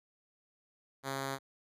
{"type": "tone", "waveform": "5% pulse", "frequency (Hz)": 135.8, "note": "C#3", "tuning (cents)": -35, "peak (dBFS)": -24, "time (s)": [1.03, 1.39], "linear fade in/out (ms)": 50, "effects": ["resampled to 32000 Hz"]}